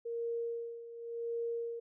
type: tone with tremolo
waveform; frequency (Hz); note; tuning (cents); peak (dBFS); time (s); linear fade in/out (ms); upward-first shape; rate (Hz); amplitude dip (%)
sine; 466.2; A#4; 0; -33; 0.05-1.8; 10; sine; 0.9; 75
effects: none